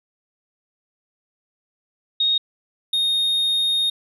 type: tone pair in turn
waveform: sine / triangle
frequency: 3729 / 3703 Hz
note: A#7 / A#7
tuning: 0 / -12 cents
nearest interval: unison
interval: 12 cents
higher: first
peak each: -16 dBFS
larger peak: neither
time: 2.2-2.38 / 2.93-3.9 s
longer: second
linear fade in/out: 5 ms
effects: resampled to 32000 Hz